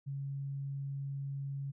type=tone; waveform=sine; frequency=138.59 Hz; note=C#3; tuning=in tune; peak=-36 dBFS; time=0.06-1.72 s; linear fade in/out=20 ms; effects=none